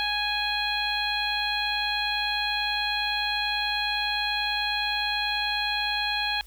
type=harmonic tone; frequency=830.6 Hz; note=G#5; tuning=in tune; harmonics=1 / 2 / 3 / 4 / 5; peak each=-31 / -31 / -31 / -31 / -31 dBFS; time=0-6.41 s; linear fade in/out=0 ms; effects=added 50 Hz sine -46 dBFS peak until 6.46 s + white hiss -55 dBFS RMS until 6.46 s